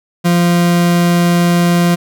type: tone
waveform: 40% pulse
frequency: 173.5 Hz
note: F3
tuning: 11 cents flat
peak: -8 dBFS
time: 0.24-1.96 s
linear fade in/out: 20 ms
effects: none